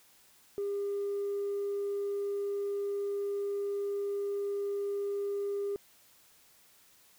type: tone with tanh clipping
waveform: triangle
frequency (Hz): 402.7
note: G4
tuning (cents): +47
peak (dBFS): -31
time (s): 0.58-5.76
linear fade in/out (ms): 0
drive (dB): 5
effects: white hiss -62 dBFS RMS until 7.18 s